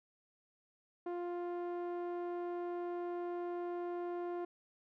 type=tone with low-pass filter; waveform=sawtooth; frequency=350.4 Hz; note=F4; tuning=6 cents sharp; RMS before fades=-40 dBFS; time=1.06-4.45 s; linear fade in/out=5 ms; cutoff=910 Hz; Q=0.72; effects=none